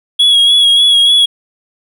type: tone with vibrato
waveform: triangle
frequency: 3335 Hz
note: G#7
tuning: 7 cents sharp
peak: -4 dBFS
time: 0.19-1.26 s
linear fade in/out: 10 ms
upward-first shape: sine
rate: 3.4 Hz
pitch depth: 31 cents each way
effects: none